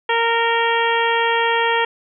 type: harmonic tone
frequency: 462.4 Hz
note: A#4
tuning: 14 cents flat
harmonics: 1 / 2 / 3 / 4 / 5 / 6 / 7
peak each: -21 / -19 / -26 / -22 / -27 / -27 / -27 dBFS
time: 0.09-1.85 s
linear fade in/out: 5 ms
effects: none